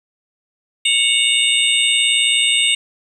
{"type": "tone cluster", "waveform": "sine", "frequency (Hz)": [2218, 2776, 2895, 3656, 8270], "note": ["C#7", "F7", "F#7", "A#7", "C9"], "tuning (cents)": [0, -11, -38, -34, -21], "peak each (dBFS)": [-21, -19, -18, -18, -22], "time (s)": [0.85, 2.75], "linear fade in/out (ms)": 5, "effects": ["8-bit"]}